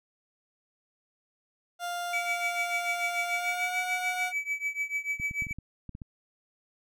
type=tone with pitch glide; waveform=30% pulse; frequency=700 to 728 Hz; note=F5 to F#5; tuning=+4 to -28 cents; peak=-29 dBFS; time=1.79-4.33 s; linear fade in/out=50 ms; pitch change=+68 cents; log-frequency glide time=3.27-3.79 s
type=tone with tremolo; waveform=triangle; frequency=2293 Hz; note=D7; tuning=42 cents flat; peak=-24 dBFS; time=2.13-5.53 s; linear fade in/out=5 ms; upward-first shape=triangle; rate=6.8 Hz; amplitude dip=95%
type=clicks; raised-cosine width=5 ms; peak=-28 dBFS; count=9; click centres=5.199 / 5.311 / 5.422 / 5.468 / 5.51 / 5.586 / 5.893 / 5.951 / 6.018 s
effects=none